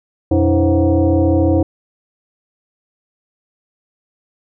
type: tone with frequency modulation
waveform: sine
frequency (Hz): 120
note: B2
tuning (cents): -49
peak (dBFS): -10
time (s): 0.31-1.63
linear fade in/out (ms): 5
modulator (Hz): 206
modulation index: 2.1
effects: none